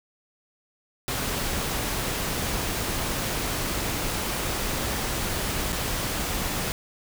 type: noise with dropouts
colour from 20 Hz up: pink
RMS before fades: -28 dBFS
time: 1.08-6.72 s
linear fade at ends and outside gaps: 0 ms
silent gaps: 5.722-5.728 s
effects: none